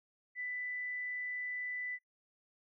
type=tone; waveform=sine; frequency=1989 Hz; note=B6; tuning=12 cents sharp; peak=-37 dBFS; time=0.35-1.99 s; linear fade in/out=50 ms; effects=noise-tail reverb RT60 0.1 s tail -23 dB re dry